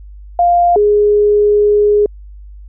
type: tone pair in turn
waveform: sine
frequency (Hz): 698.5 / 415.3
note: F5 / G#4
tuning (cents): 0 / 0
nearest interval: major sixth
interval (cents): 900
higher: first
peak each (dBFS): -7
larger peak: neither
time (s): 0.39-0.76 / 0.76-2.06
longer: second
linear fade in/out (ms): 2
effects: added 50 Hz sine -31 dBFS peak until 2.68 s